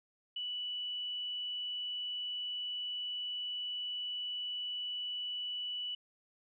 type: tone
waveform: sine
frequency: 2960 Hz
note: F#7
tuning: in tune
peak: -36 dBFS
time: 0.36-5.95 s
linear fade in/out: 5 ms
effects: none